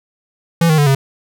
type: tone with pitch steps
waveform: square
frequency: 167.5 / 156.28 / 145.82 / 136.05 Hz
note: E3 / D#3 / D3 / C#3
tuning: +28 / +8 / -12 / -32 cents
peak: -10 dBFS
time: 0.61-0.95 s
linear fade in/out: 5 ms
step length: 85 ms
effects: none